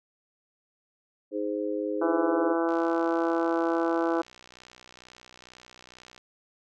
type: chord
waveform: sine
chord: Ab major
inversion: second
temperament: just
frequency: 311.5 / 415.3 / 519.1 Hz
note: Eb4 / Ab4 / C5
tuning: +2 / 0 / -14 cents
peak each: -31 / -32 / -32 dBFS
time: 1.31-2.56 s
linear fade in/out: 50 ms
type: harmonic tone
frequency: 166.6 Hz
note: E3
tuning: 19 cents sharp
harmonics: 2 / 3 / 4 / 5 / 6 / 7 / 8 / 9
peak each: -26 / -30 / -32 / -34 / -36 / -37 / -38 / -39 dBFS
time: 2.01-4.22 s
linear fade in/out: 10 ms
type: click train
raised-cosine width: 0.2 ms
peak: -31 dBFS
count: 218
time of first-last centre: 2.69-6.179 s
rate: 62.2 Hz
effects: none